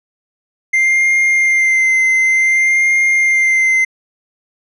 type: tone with vibrato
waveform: triangle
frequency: 2093 Hz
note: C7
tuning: in tune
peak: -8 dBFS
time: 0.73-3.85 s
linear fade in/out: 10 ms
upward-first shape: sine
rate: 0.55 Hz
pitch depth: 21 cents each way
effects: resampled to 24000 Hz